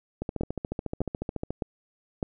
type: two click trains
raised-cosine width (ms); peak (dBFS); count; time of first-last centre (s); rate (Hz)
2; -17 / -14; 19 / 4; 0.22-1.506 / 0.41-2.228; 14 / 1.65
effects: none